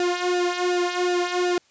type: tone with flanger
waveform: sawtooth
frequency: 356.3 Hz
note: F4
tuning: 35 cents sharp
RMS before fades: -23 dBFS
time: 0-1.58 s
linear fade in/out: 2 ms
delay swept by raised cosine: 0.89 to 2.69 ms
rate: 2.7 Hz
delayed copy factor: -0.8
effects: white hiss -60 dBFS RMS until 1.7 s + resampled to 16000 Hz

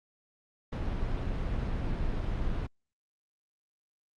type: noise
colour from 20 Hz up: brown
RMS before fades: -31 dBFS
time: 0.72-2.67 s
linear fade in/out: 10 ms
type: clicks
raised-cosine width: 2 ms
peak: -28 dBFS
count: 2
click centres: 2.296 / 2.492 s
effects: low-pass 4000 Hz 12 dB/octave + Opus 48 kbps

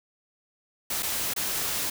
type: noise with dropouts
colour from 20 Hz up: white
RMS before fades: -29 dBFS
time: 0.9-1.9 s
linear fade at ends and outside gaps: 5 ms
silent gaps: 1.025-1.029 / 1.337-1.362 s
effects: none

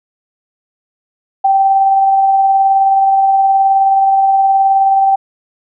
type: tone with tremolo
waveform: sine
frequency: 779 Hz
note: G5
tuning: 11 cents flat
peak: -6 dBFS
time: 1.44-5.16 s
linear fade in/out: 10 ms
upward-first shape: sine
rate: 19 Hz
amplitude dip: 25%
effects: none

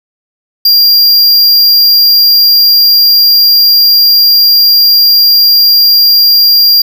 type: tone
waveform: square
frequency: 4776 Hz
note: D8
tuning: 28 cents sharp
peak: -3 dBFS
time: 0.65-6.82 s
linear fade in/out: 5 ms
effects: none

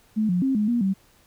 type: tone with pitch steps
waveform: sine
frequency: 216.2 / 178.6 / 267.1 / 210.3 / 238.6 / 192.7 Hz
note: A3 / F3 / C4 / G#3 / A#3 / G3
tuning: -30 / +39 / +36 / +22 / +41 / -29 cents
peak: -19 dBFS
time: 0.16-0.94 s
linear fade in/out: 20 ms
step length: 130 ms
effects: pink hiss -58 dBFS RMS until 1.26 s

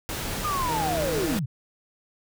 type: noise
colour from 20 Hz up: pink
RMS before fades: -31 dBFS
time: 0.09-1.39 s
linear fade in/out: 0 ms
type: linear sweep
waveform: sine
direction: down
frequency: 1244.5 to 108.5 Hz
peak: -25 dBFS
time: 0.44-1.46 s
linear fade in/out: 10 ms
type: tone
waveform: 15% pulse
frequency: 158.3 Hz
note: D#3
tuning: 30 cents sharp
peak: -24 dBFS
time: 0.68-1.38 s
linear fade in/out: 10 ms
effects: none

